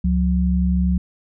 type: tone pair together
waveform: sine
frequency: 69.3 / 181.2 Hz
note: C#2 / F#3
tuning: 0 / -36 cents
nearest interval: octave + perfect fourth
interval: 1664 cents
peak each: -18 dBFS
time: 0.04-0.98 s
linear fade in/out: 5 ms
effects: none